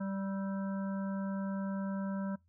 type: harmonic tone with a mistuned harmonic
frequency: 195 Hz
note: G3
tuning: 9 cents flat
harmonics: 1 / 3 / 5 / 7 / 8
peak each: -34 / -44 / -48 / -51 / -52 dBFS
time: 0-2.36 s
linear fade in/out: 10 ms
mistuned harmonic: 7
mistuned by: -49 cents
effects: noise-tail reverb RT60 0.2 s tail -26 dB re dry + added 85 Hz sine -67 dBFS peak until 2.48 s